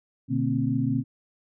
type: tone cluster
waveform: sine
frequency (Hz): 122.6 / 147.6 / 229.6 / 264.8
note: B2 / D3 / A#3 / C4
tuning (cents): -12 / +9 / -26 / +21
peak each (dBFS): -27 / -30 / -29 / -26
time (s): 0.28-1.04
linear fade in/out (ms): 50
effects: none